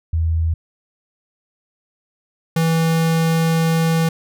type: tone pair in turn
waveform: sine / square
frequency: 81.5 / 163.52 Hz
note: E2 / E3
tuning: -19 / -14 cents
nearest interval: octave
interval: 1205 cents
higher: second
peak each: -15 dBFS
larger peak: neither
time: 0.13-0.54 / 2.56-4.09 s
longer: second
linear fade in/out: 5 ms
effects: none